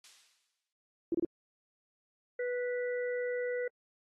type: noise with exponential decay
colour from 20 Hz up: violet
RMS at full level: -37 dBFS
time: 0.04-0.73 s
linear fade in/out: 2 ms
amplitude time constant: 150 ms
type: tone bursts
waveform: sine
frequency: 337.5 Hz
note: E4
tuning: 41 cents sharp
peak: -27 dBFS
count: 3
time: 1.12-1.249 s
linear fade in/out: 2 ms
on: 25 ms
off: 27 ms
type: harmonic tone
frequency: 491.8 Hz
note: B4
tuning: 7 cents flat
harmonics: 1 / 3 / 4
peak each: -32 / -45 / -42 dBFS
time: 2.39-3.68 s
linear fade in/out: 5 ms
effects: low-pass 4000 Hz 12 dB/octave + AAC 32 kbps